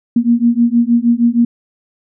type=beating tone pair; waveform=sine; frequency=233.1 / 239.5 Hz; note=A#3 / A#3; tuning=0 / +47 cents; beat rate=6.4 Hz; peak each=-12 dBFS; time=0.16-1.45 s; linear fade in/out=5 ms; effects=none